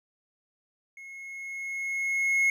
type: tone with level ramp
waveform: triangle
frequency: 2170 Hz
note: C#7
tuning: 37 cents flat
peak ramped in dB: -41 to -18 dBFS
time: 0.97-2.5 s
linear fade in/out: 2 ms
effects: none